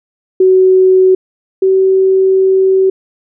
sine tone pair in turn, 374.4 / 380.9 Hz, F#4 / G4, +20 / -50 cents, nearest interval unison, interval 30 cents, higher second, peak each -4 / -6 dBFS, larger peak first, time 0.4-1.15 / 1.62-2.9 s, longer second, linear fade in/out 5 ms, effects none

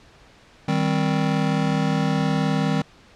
square chord, C minor, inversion first, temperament just, 156.98 / 196.22 / 261.6 Hz, Eb3 / G3 / C4, +16 / +2 / 0 cents, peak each -23 / -25 / -26 dBFS, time 0.68-2.82 s, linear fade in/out 5 ms, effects pink hiss -51 dBFS RMS until 3.15 s + low-pass 5000 Hz 12 dB/octave

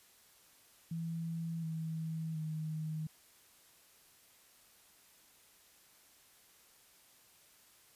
sine tone with pitch steps, 165.2 / 160.78 / 156.47 Hz, E3 / E3 / D#3, +4 / -43 / +10 cents, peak -36 dBFS, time 0.91-3.07 s, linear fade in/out 5 ms, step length 720 ms, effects white hiss -64 dBFS RMS until 7.95 s + resampled to 32000 Hz

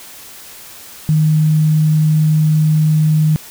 sine tone, 154.8 Hz, D#3, 9 cents flat, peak -9 dBFS, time 1.09-3.36 s, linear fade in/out 0 ms, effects white hiss -36 dBFS RMS until 3.5 s

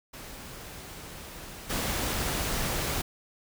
pink noise with level steps, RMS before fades -43 / -30 dBFS, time 0.13-3.02 s, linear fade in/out 10 ms, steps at 1.69 s, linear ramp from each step 20 ms, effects none

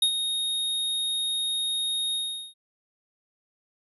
square tone with ADSR envelope, 3725 Hz, A#7, 2 cents flat, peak -18 dBFS, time 0.02-2.54 s, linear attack 4 ms, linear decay 81 ms, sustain -8 dB, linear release 400 ms, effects resampled to 32000 Hz

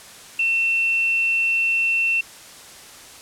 sine tone, 2700 Hz, E7, 41 cents sharp, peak -17 dBFS, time 0.39-2.21 s, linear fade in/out 5 ms, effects white hiss -42 dBFS RMS until 3.21 s + low-pass 10000 Hz 12 dB/octave

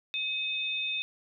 sine tone pair together, 2552 / 3609 Hz, D#7 / A7, +43 / +43 cents, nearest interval tritone, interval 600 cents, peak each -32 / -32 dBFS, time 0.14-1.02 s, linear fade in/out 0 ms, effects none

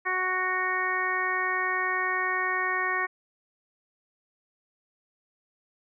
harmonic tone, 370 Hz, F#4, in tune, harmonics 1 / 2 / 3 / 4 / 5 / 6, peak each -36 / -36 / -30 / -35 / -28 / -34 dBFS, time 0.05-3.07 s, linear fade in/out 20 ms, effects none

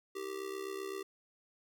square tone with amplitude modulation, 389.6 Hz, G4, 11 cents flat, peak -36 dBFS, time 0.15-1.03 s, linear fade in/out 10 ms, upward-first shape sine, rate 67.8 Hz, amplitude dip 75%, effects none

